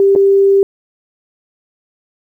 sine tone with dropouts, 393.8 Hz, G4, 8 cents sharp, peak -6 dBFS, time 0-0.63 s, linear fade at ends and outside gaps 1 ms, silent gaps 0.152-0.16 s, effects 8-bit

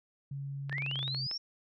sine tone with pitch glide, 139.1 to 132.97 Hz, C#3 to C3, +6 to +28 cents, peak -36 dBFS, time 0.31-1.27 s, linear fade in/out 5 ms, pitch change -78 cents, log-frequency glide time 0.77-1.09 s
clicks, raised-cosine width 0.3 ms, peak -27 dBFS, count 12, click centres 0.696 / 0.727 / 0.782 / 0.822 / 0.863 / 0.913 / 0.957 / 0.991 / 1.029 / 1.079 / 1.147 / 1.313 s
sine linear sweep, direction up, 1697 to 5588 Hz, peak -34 dBFS, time 0.71-1.38 s, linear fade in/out 10 ms
effects none

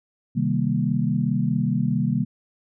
sine chord, C minor seventh, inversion none, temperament equal, 130.81 / 155.56 / 196 / 233.1 Hz, C3 / Eb3 / G3 / Bb3, 0 / 0 / 0 / 0 cents, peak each -25 dBFS, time 0.35-2.25 s, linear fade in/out 20 ms, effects none

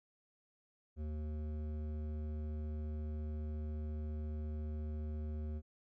sine tone with hard clipping, 76.2 Hz, D#2, 36 cents flat, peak -40 dBFS, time 0.96-5.62 s, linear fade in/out 50 ms, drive 12 dB, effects none

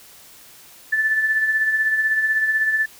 sine tone with tremolo, 1754 Hz, A6, 6 cents flat, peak -14 dBFS, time 0.92-2.86 s, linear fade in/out 10 ms, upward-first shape triangle, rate 16 Hz, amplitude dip 55%, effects white hiss -46 dBFS RMS until 2.99 s

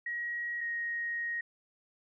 sine tone pair in turn, 1900 / 1876 Hz, A#6 / A#6, +33 / +11 cents, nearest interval unison, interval 22 cents, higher first, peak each -33 / -32 dBFS, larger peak second, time 0.06-0.61 / 0.61-1.41 s, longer second, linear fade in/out 5 ms, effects none

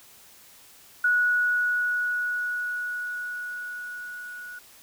sine tone with level ramp, 1464 Hz, F#6, 19 cents flat, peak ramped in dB -18 to -37 dBFS, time 1.04-4.59 s, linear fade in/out 5 ms, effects white hiss -52 dBFS RMS until 4.82 s

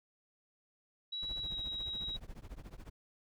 sine tone with pitch glide, 3900 to 3837 Hz, B7 to A#7, -23 to +49 cents, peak -37 dBFS, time 1.12-2.17 s, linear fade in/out 10 ms, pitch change -28 cents, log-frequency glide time 1.41-1.52 s
brown noise with tremolo, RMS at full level -44 dBFS, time 1.22-2.9 s, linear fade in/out 10 ms, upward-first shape triangle, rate 14 Hz, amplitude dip 100%
effects none

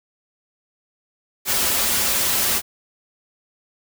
white noise with comb filter, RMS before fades -20 dBFS, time 1.45-2.62 s, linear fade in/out 50 ms, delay 6.5 ms, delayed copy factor -0.5, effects none

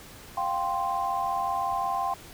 sine chord, F suspended second, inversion none, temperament equal, 698.5 / 784 / 1046.5 Hz, F5 / G5 / C6, 0 / 0 / 0 cents, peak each -32 / -29 / -29 dBFS, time 0.37-2.14 s, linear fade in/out 5 ms, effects pink hiss -47 dBFS RMS until 2.33 s

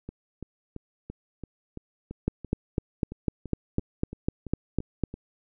two click trains, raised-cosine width 3 ms, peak -24 / -11 dBFS, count 16 / 12, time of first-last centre 0.09-5.141 / 2.28-5.037 s, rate 2.97 / 3.99 Hz, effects none

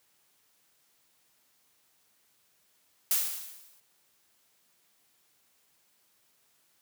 blue noise with exponential decay, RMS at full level -24 dBFS, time 3.11-3.8 s, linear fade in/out 1 ms, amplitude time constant 150 ms, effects white hiss -69 dBFS RMS until 6.81 s + high-pass 80 Hz 12 dB/octave

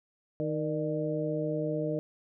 harmonic tone with a mistuned harmonic, 155.56 Hz, D#3, in tune, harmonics 1 / 2 / 3 / 4, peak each -34 / -34 / -34 / -34 dBFS, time 0.4-1.99 s, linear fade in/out 0 ms, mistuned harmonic 4, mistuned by -58 cents, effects none

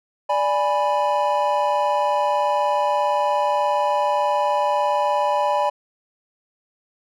triangle chord, G# diminished, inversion second, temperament equal, 587.3 / 830.6 / 987.8 Hz, D5 / G#5 / B5, 0 / 0 / 0 cents, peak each -20 dBFS, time 0.29-5.7 s, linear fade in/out 10 ms, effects none

